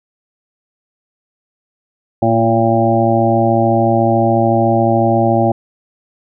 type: harmonic tone with a mistuned harmonic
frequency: 113.9 Hz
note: A#2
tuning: 40 cents flat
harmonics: 1 / 2 / 3 / 5 / 6 / 7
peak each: -17 / -17 / -17 / -17 / -17 / -17 dBFS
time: 2.22-5.52 s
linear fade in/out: 5 ms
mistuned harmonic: 2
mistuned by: +17 cents
effects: none